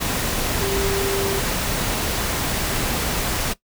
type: tone in noise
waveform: sine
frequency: 393.2 Hz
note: G4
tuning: 5 cents sharp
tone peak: -23 dBFS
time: 0.6-1.4 s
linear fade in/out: 20 ms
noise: pink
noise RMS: -23 dBFS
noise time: 0-3.54 s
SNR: -3 dB
effects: noise-tail reverb RT60 0.1 s tail -18 dB re dry